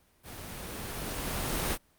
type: noise with level ramp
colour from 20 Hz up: pink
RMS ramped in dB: -44 to -29 dBFS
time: 0.23-1.78 s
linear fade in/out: 50 ms
effects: pink hiss -66 dBFS RMS until 1.98 s + Opus 32 kbps